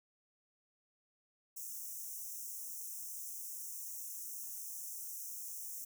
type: high-pass noise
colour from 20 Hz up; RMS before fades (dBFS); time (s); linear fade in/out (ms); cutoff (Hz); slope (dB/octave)
white; -45; 1.56-5.85; 10; 5600; 96
effects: none